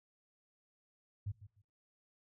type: tone with echo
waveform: sine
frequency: 101.3 Hz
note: G#2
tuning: 43 cents flat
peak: -36 dBFS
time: 1.26-1.32 s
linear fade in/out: 10 ms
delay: 150 ms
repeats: 2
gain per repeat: -14 dB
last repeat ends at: 1.62 s
effects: noise-tail reverb RT60 0.3 s tail -19 dB re dry